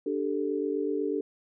sine chord, D suspended fourth, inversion none, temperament equal, 293.7 / 392 / 440 Hz, D4 / G4 / A4, 0 / 0 / 0 cents, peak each -31 / -31 / -31 dBFS, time 0.06-1.21 s, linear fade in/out 5 ms, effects none

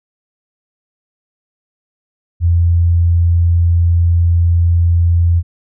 sine tone, 85.4 Hz, F2, 38 cents flat, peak -8 dBFS, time 2.4-5.43 s, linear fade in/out 50 ms, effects none

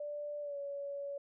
sine tone with pitch glide, 587.3 to 564.4 Hz, D5 to C#5, 0 to +31 cents, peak -38 dBFS, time 0-1.18 s, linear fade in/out 5 ms, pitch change -69 cents, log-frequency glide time 0.41-0.57 s, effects none

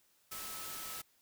sine tone in noise, 1298 Hz, E6, 27 cents flat, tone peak -51 dBFS, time 0.31-1.02 s, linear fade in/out 10 ms, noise white, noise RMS -44 dBFS, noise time 0.31-1.02 s, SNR -10 dB, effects white hiss -71 dBFS RMS until 1.21 s

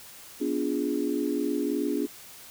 sine chord, B diminished seventh, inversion none, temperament equal with one note detuned, 246.9 / 290 / 349.2 / 415.3 Hz, B3 / D4 / F4 / Ab4, 0 / -22 / 0 / 0 cents, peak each -32 / -28 / -32 / -32 dBFS, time 0.4-2.07 s, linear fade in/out 20 ms, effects white hiss -47 dBFS RMS until 2.5 s

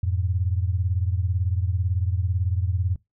sine beating tone pair, 87.31 / 105.31 Hz, F2 / G#2, 0 / +25 cents, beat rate 18 Hz, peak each -22 / -26 dBFS, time 0.03-2.96 s, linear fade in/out 5 ms, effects noise-tail reverb RT60 0.2 s tail -23 dB re dry

